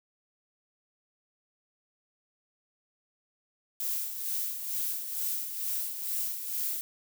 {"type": "noise with tremolo", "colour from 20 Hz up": "violet", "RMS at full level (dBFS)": -31, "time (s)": [3.8, 6.81], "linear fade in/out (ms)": 0, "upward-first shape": "sine", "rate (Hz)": 2.2, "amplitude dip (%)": 55, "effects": []}